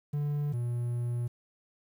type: tone pair in turn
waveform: triangle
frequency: 146.1 / 120.33 Hz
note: D3 / B2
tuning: -9 / -45 cents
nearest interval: minor third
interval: 336 cents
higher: first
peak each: -26 / -27 dBFS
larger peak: first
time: 0.13-0.53 / 0.53-1.28 s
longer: second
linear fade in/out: 10 ms
effects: 10-bit